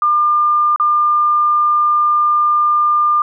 sine tone with dropouts, 1200 Hz, D6, 37 cents sharp, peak -10 dBFS, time 0.02-3.22 s, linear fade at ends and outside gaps 2 ms, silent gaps 0.761-0.798 s, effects none

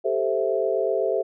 sine chord, A minor seventh, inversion third, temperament equal, 392 / 440 / 523.3 / 659.3 Hz, G4 / A4 / C5 / E5, 0 / 0 / 0 / 0 cents, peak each -26 dBFS, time 0.04-1.23 s, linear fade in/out 20 ms, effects none

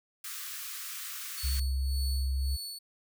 white high-pass noise, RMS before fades -40 dBFS, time 0.24-1.6 s, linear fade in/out 5 ms, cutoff 1100 Hz, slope 96 dB/octave
sawtooth tone with tremolo, 4435 Hz, C#8, in tune, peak -34 dBFS, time 1.37-2.79 s, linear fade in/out 10 ms, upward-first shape sine, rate 1.8 Hz, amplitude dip 70%
sine tone, 66.8 Hz, C2, 36 cents sharp, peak -27 dBFS, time 1.43-2.57 s, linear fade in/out 20 ms
effects none

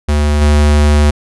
square tone with level steps, 74 Hz, D2, 14 cents sharp, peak -10 / -7 dBFS, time 0.08-1.11 s, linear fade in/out 10 ms, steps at 0.41 s, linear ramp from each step 10 ms, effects resampled to 24000 Hz

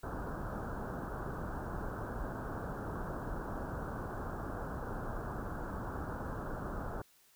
pink low-pass noise, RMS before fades -40 dBFS, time 0.03-7.02 s, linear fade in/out 5 ms, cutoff 1600 Hz, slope 96 dB/octave, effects white hiss -66 dBFS RMS until 7.35 s

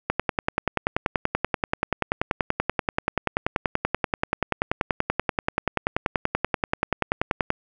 click train, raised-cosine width 0.5 ms, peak -6 dBFS, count 78, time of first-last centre 0.1-7.504 s, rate 10.4 Hz, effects none

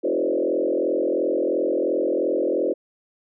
sine tone with frequency modulation, 440 Hz, A4, in tune, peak -19 dBFS, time 0.03-2.74 s, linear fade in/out 20 ms, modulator 42.9 Hz, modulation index 3.1, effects none

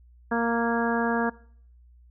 harmonic tone with a mistuned harmonic, 232.6 Hz, A#3, 4 cents flat, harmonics 1 / 2 / 3 / 4 / 5 / 6 / 7, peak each -26 / -29 / -31 / -31 / -35 / -35 / -31 dBFS, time 0.31-1.3 s, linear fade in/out 10 ms, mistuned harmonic 7, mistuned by +19 cents, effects noise-tail reverb RT60 0.6 s tail -22 dB re dry + added 60 Hz sine -51 dBFS peak until 2.1 s

